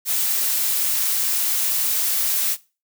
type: noise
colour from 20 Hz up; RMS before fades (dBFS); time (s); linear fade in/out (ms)
blue; -21; 0.05-2.57; 50
effects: noise-tail reverb RT60 0.3 s tail -19 dB re dry